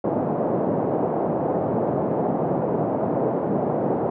white band-pass noise, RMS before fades -23 dBFS, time 0.04-4.1 s, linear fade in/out 5 ms, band 130 to 690 Hz, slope 24 dB/octave, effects none

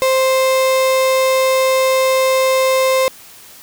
35% pulse tone, 524 Hz, C5, 2 cents sharp, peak -10 dBFS, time 0.02-3.08 s, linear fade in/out 0 ms, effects white hiss -40 dBFS RMS until 3.62 s

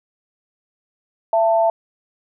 sine tone pair together, 670 / 889.2 Hz, E5 / A5, +28 / +18 cents, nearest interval perfect fourth, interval 490 cents, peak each -14 / -19 dBFS, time 1.33-1.7 s, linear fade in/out 2 ms, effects none

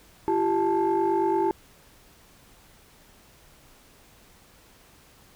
sine tone cluster, 340.6 / 389.5 / 876 Hz, F4 / G4 / A5, -43 / -11 / -8 cents, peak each -24 dBFS, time 0.28-1.51 s, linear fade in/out 0 ms, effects tanh soft clip ceiling -15 dBFS + pink hiss -55 dBFS RMS until 5.35 s

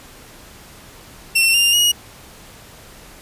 sawtooth tone with pitch steps, 2707 / 2796 / 2888 Hz, E7 / F7 / F#7, +45 / +1 / -43 cents, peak -9 dBFS, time 1.35-1.92 s, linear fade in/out 10 ms, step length 190 ms, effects pink hiss -42 dBFS RMS until 3.21 s + resampled to 32000 Hz

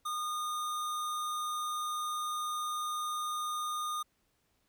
square tone, 1223 Hz, D#6, 30 cents flat, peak -34 dBFS, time 0.05-4.03 s, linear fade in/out 10 ms, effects pink hiss -75 dBFS RMS until 4.68 s

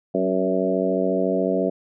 harmonic tone with a mistuned harmonic, 94 Hz, F#2, 28 cents sharp, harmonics 2 / 3 / 4 / 5 / 6 / 7, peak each -26 / -26 / -26 / -26 / -26 / -26 dBFS, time 0.14-1.7 s, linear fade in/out 10 ms, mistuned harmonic 3, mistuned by -28 cents, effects none

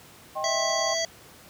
sine chord, C minor, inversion first, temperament equal with one note detuned, 622.3 / 784 / 1069.1 Hz, Eb5 / G5 / C6, 0 / 0 / +37 cents, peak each -32 dBFS, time 0.35-0.95 s, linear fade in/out 20 ms
harmonic tone, 659.3 Hz, E5, in tune, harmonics 1 / 3 / 5 / 7 / 9 / 10, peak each -28 / -33 / -35 / -31 / -34 / -34 dBFS, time 0.44-1.05 s, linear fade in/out 2 ms
effects pink hiss -50 dBFS RMS until 1.49 s + high-pass 80 Hz 12 dB/octave

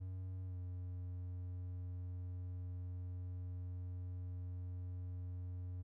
triangle tone with pitch glide, 92.6 to 90.12 Hz, F#2 to F#2, +2 to -45 cents, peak -40 dBFS, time 0-5.83 s, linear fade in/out 20 ms, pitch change -47 cents, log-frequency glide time 0.45-0.57 s, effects none

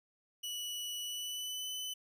sawtooth tone with pitch glide, 2946 to 3013 Hz, F#7 to F#7, -8 to +31 cents, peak -35 dBFS, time 0.43-1.94 s, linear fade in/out 10 ms, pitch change +39 cents, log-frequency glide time 1.02-1.67 s, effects none

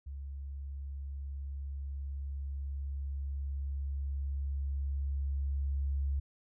sine tone with level ramp, 69.3 Hz, C#2, in tune, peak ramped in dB -39 to -29 dBFS, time 0.06-6.2 s, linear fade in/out 10 ms, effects none

